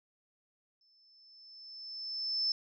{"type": "tone with exponential growth", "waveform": "sine", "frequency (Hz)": 5274, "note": "E8", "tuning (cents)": 0, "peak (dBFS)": -27, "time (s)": [0.81, 2.52], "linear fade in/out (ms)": 2, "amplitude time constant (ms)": 370, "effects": []}